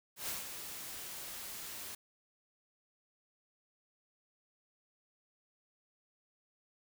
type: noise with ADSR envelope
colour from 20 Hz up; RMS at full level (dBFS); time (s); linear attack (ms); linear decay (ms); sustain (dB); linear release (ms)
white; -38; 0.16-1.95; 120; 160; -7; 5
effects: none